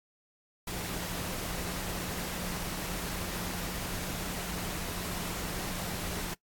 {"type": "tone in noise", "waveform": "sine", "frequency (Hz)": 178.8, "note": "F3", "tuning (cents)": 41, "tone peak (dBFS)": -42, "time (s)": [0.67, 6.34], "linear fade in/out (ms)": 5, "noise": "pink", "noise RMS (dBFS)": -37, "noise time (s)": [0.67, 6.34], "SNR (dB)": -8, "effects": ["noise-tail reverb RT60 0.1 s tail -20 dB re dry", "AAC 64 kbps"]}